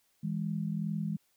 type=tone pair together; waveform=sine; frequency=162.7 / 205 Hz; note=E3 / G#3; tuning=-22 / -22 cents; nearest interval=major third; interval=400 cents; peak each=-33 / -34 dBFS; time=0.23-1.17 s; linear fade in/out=10 ms; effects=white hiss -72 dBFS RMS until 1.36 s